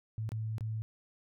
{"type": "tone with dropouts", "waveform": "sine", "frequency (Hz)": 110, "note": "A2", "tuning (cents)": 0, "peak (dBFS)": -33, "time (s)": [0.18, 0.82], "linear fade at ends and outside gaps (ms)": 0, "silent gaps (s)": [[0.291, 0.319], [0.582, 0.608]], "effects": []}